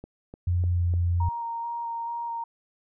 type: click train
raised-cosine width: 2 ms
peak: -27 dBFS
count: 4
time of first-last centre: 0.04-0.938 s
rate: 3.34 Hz
type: tone with pitch glide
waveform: sine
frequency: 88.3 to 86.98 Hz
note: F2 to F2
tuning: +20 to -6 cents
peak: -21 dBFS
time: 0.47-1.29 s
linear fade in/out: 5 ms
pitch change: -26 cents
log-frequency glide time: 0.72-0.83 s
type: tone with vibrato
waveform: sine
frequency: 933 Hz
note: A#5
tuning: 1 cent sharp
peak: -29 dBFS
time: 1.2-2.44 s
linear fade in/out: 5 ms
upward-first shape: square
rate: 2.3 Hz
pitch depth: 10 cents each way
effects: none